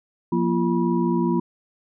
sine tone cluster, 176.5 / 237.2 / 342.5 / 970 Hz, F3 / A#3 / F4 / B5, +19 / +30 / -34 / -31 cents, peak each -23 / -23 / -23 / -29 dBFS, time 0.32-1.4 s, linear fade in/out 5 ms, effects none

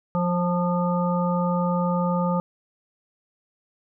harmonic tone with a mistuned harmonic, 176.8 Hz, F3, 22 cents sharp, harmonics 1 / 3 / 5 / 7, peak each -22 / -27 / -29 / -30 dBFS, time 0.15-2.4 s, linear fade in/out 0 ms, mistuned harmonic 7, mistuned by -24 cents, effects none

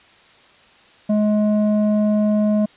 square tone with low-pass filter, 211 Hz, G#3, 28 cents sharp, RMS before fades -17 dBFS, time 1.09-2.66 s, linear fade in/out 10 ms, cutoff 540 Hz, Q 2, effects white hiss -50 dBFS RMS until 2.76 s + resampled to 8000 Hz

